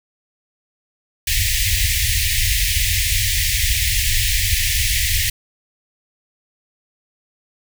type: band-stop noise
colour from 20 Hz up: pink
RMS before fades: -18 dBFS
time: 1.27-5.3 s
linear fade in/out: 5 ms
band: 110 to 1800 Hz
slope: 96 dB/octave
effects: none